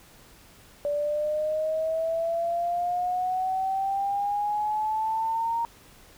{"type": "exponential sweep", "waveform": "sine", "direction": "up", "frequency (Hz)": [579, 932.3], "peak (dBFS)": -24, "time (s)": [0.85, 5.65], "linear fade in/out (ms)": 0, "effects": ["pink hiss -53 dBFS RMS until 6.17 s"]}